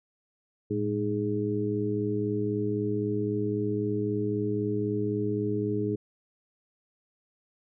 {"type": "harmonic tone with a mistuned harmonic", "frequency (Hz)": 103.83, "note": "G#2", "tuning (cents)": 0, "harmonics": [1, 2, 3, 4], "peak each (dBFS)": [-32, -33, -31, -30], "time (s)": [0.7, 5.96], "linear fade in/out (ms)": 10, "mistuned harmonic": 1, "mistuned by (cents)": 130, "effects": []}